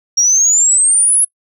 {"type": "exponential sweep", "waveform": "sine", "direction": "up", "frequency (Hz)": [5588, 10750], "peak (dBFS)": -7, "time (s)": [0.17, 1.25], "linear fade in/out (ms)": 10, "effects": ["noise-tail reverb RT60 0.1 s tail -26 dB re dry", "tanh soft clip ceiling -3 dBFS"]}